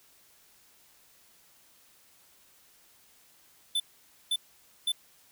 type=tone bursts; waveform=square; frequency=3517 Hz; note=A7; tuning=1 cent flat; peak=-26 dBFS; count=3; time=3.75-4.92 s; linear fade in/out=5 ms; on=50 ms; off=510 ms; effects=white hiss -61 dBFS RMS until 5.31 s